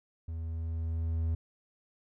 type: tone with level ramp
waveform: triangle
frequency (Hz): 81.7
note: E2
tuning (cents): -15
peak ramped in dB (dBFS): -33 to -25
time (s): 0.28-1.35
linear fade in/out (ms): 5
effects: none

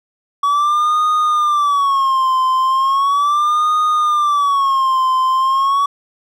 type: tone with vibrato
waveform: triangle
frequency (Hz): 1131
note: C#6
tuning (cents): +34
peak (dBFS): -10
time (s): 0.43-5.86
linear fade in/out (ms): 5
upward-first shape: sine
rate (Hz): 0.37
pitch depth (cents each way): 150
effects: none

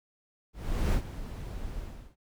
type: noise with ADSR envelope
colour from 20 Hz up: brown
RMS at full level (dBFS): -24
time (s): 0.53-2.16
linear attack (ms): 410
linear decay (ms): 72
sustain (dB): -14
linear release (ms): 370
effects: none

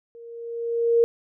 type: tone with level ramp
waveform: sine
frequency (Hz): 466.2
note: A#4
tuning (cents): 0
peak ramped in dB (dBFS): -41 to -13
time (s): 0.15-1.04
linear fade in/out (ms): 0
effects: none

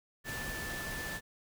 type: tone in noise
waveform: sine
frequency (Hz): 1758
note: A6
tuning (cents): -2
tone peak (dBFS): -40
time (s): 0.24-1.21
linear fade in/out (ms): 50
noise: pink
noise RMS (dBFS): -41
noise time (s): 0.24-1.21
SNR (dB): -2
effects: none

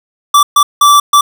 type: tone bursts at uneven times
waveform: square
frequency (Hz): 1163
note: D6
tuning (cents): -17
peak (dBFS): -4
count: 4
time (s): 0.34-0.43 / 0.56-0.63 / 0.81-1 / 1.13-1.21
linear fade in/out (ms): 5
effects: none

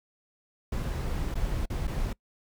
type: noise with dropouts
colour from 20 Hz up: brown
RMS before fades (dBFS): -30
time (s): 0.72-2.13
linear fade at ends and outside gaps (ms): 5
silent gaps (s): 1.343-1.353 / 1.657-1.7 / 1.871-1.876
effects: noise-tail reverb RT60 0.1 s tail -24 dB re dry

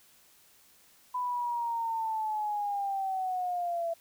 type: linear sweep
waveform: sine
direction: down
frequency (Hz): 1000 to 665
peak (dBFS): -29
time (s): 1.14-3.94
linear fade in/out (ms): 10
effects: white hiss -61 dBFS RMS until 4 s

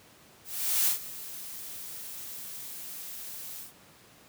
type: noise with ADSR envelope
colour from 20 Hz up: blue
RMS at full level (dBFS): -24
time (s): 0.44-3.73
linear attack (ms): 430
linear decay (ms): 110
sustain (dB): -17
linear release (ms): 130
effects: pink hiss -56 dBFS RMS until 4.28 s + high-pass 100 Hz 12 dB/octave

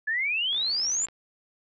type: exponential sweep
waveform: sine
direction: up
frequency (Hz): 1694 to 7459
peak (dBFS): -24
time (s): 0.07-1.06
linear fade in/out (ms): 10
type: click train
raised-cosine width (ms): 0.3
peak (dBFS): -30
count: 34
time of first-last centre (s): 0.53-1.086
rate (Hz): 59.4
effects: none

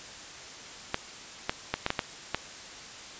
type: clicks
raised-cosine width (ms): 0.3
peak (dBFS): -10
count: 7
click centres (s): 0.944 / 1.495 / 1.74 / 1.864 / 1.904 / 1.992 / 2.346
effects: white hiss -44 dBFS RMS until 3.19 s + resampled to 16000 Hz

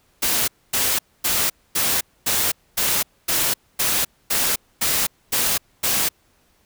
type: noise bursts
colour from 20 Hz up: white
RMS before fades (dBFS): -20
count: 12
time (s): 0.22-6.09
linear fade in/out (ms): 10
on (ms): 260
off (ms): 250
effects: pink hiss -61 dBFS RMS until 6.65 s

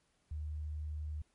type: tone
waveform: sine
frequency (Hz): 76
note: D#2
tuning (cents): -40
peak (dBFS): -37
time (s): 0.31-1.22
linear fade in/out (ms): 5
effects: pink hiss -75 dBFS RMS until 1.34 s + MP3 48 kbps

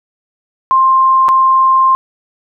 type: tone with dropouts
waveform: sine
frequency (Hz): 1054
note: C6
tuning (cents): +12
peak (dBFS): -6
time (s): 0.71-1.95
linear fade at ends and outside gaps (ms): 0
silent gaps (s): 1.284-1.289
effects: none

